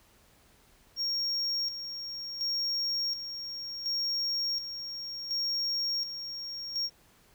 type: tone with tremolo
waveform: triangle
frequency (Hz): 5560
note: F8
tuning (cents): -9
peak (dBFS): -27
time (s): 0.96-6.9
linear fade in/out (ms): 50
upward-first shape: square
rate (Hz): 0.69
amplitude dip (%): 60
effects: pink hiss -62 dBFS RMS until 7.34 s